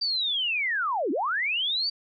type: linear two-way sweep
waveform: sine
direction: down then up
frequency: 4699 to 250.1 to 4699 Hz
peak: -24 dBFS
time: 0.01-1.9 s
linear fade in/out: 10 ms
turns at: 1.11 s
effects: none